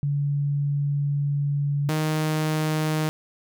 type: tone pair in turn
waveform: sine / sawtooth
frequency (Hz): 143.1 / 155.48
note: D3 / D#3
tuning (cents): -45 / -1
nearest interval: minor second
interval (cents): 144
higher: second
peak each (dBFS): -21 / -18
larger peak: second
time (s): 0.03-1.89 / 1.89-3.09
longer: first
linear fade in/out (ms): 0
effects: none